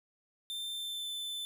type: tone with pitch glide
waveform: 45% pulse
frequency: 3574 to 3525 Hz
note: A7 to A7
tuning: +26 to +2 cents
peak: -36 dBFS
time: 0.5-1.45 s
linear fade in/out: 0 ms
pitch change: -24 cents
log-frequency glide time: 0.69-1.1 s
effects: none